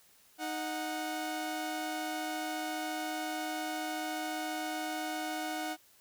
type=tone pair together; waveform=sawtooth; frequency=310.4 / 735.7 Hz; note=D#4 / F#5; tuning=-4 / -10 cents; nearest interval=octave + minor third; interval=1494 cents; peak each=-34 / -33 dBFS; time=0.38-5.77 s; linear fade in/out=50 ms; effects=white hiss -63 dBFS RMS until 6 s